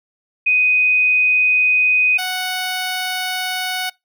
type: tone pair in turn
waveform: sine / 10% pulse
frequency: 2498 / 739.9 Hz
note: D#7 / F#5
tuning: +6 / 0 cents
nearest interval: octave + major sixth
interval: 2106 cents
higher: first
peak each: -12 dBFS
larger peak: neither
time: 0.46-2.18 / 2.18-3.9 s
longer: neither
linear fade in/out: 10 ms
effects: noise-tail reverb RT60 0.2 s tail -24 dB re dry